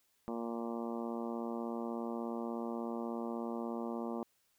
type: harmonic tone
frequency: 116.54 Hz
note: A#2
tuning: in tune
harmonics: 2 / 3 / 4 / 5 / 6 / 7 / 8 / 9 / 10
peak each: -39 / -43 / -45 / -47 / -49 / -50 / -51 / -52 / -53 dBFS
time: 0.28-4.23 s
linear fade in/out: 0 ms
effects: white hiss -75 dBFS RMS until 4.58 s